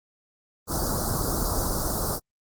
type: band-stop noise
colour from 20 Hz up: pink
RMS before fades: -26 dBFS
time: 0.67-2.2 s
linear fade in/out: 50 ms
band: 1400 to 4500 Hz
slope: 48 dB/octave
effects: Opus 24 kbps